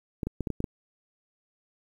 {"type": "clicks", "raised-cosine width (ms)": 3, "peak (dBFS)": -17, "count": 7, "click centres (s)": [0.232, 0.27, 0.407, 0.472, 0.503, 0.604, 0.642], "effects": ["9-bit"]}